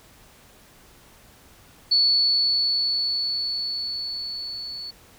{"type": "tone with level ramp", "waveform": "sine", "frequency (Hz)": 4435, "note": "C#8", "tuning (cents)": 0, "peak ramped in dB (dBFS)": [-15, -32], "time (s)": [1.91, 4.91], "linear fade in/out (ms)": 10, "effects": ["pink hiss -52 dBFS RMS until 5.18 s"]}